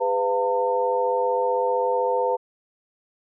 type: tone cluster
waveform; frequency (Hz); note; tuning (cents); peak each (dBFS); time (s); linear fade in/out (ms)
sine; 405.4 / 501 / 692 / 904; G#4 / B4 / F5 / A5; -42 / +25 / -16 / +47; -29 / -22 / -31 / -24; 0-2.37; 20
effects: none